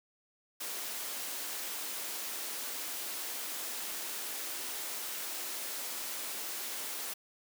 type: high-pass noise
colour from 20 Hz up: white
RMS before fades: -39 dBFS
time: 0.6-7.14 s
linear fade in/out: 10 ms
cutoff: 240 Hz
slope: 24 dB/octave
effects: none